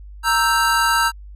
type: chord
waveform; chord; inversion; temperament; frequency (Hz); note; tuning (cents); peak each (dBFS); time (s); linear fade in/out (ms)
square; E diminished; second; equal; 932.3 / 1318.5 / 1568; Bb5 / E6 / G6; 0 / 0 / 0; -20; 0.23-1.12; 50
effects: added 50 Hz sine -35 dBFS peak until 1.35 s + resampled to 32000 Hz